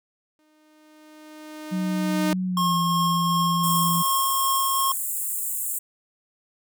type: tone with exponential growth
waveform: sawtooth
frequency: 307.2 Hz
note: D#4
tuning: 22 cents flat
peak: -17 dBFS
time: 0.39-2.33 s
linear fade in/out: 0 ms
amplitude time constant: 420 ms
type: tone with pitch glide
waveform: sine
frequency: 185 to 170.63 Hz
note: F#3 to F3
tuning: 0 to -40 cents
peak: -23 dBFS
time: 1.71-4.03 s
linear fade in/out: 20 ms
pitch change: -140 cents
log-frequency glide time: 2.46-2.76 s
type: tone with tremolo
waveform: square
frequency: 1078 Hz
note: C#6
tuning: 49 cents flat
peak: -21 dBFS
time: 2.57-4.92 s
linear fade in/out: 2 ms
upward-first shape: triangle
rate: 2.7 Hz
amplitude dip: 25%
type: high-pass noise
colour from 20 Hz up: pink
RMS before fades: -28 dBFS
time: 3.63-5.79 s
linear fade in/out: 10 ms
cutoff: 7300 Hz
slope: 96 dB/octave
effects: none